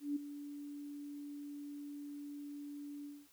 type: tone with ADSR envelope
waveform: sine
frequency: 289 Hz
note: D4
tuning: 28 cents flat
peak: -32 dBFS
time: 0-3.28 s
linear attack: 160 ms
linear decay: 11 ms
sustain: -12 dB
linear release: 230 ms
effects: white hiss -67 dBFS RMS until 3.32 s